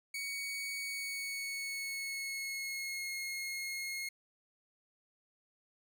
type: tone with pitch glide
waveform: sawtooth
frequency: 2241 to 2156 Hz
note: C#7 to C#7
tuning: +18 to -49 cents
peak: -34 dBFS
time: 0.14-4.09 s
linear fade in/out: 5 ms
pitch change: -67 cents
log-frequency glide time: 0.8-3.13 s
effects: none